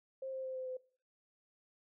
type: tone with pitch steps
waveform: sine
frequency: 530 / 525.4 / 520.9 / 516.4 / 511.9 Hz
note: C5 / C5 / C5 / C5 / C5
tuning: +22 / +7 / -8 / -23 / -38 cents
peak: -39 dBFS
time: 0.22-0.77 s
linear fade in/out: 5 ms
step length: 110 ms
effects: noise-tail reverb RT60 0.4 s tail -19 dB re dry